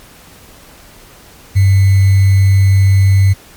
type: tone with sample-and-hold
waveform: sine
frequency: 97 Hz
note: G2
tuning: 18 cents flat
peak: -5 dBFS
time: 1.55-3.34 s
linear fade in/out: 20 ms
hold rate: 2100 Hz
effects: pink hiss -40 dBFS RMS until 3.56 s + MP3 96 kbps